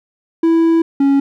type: tone pair in turn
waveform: triangle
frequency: 329.6 / 277.2 Hz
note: E4 / C#4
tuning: 0 / 0 cents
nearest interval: minor third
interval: 300 cents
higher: first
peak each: -7 dBFS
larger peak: neither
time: 0.43-0.82 / 1-1.2 s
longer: first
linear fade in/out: 5 ms
effects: none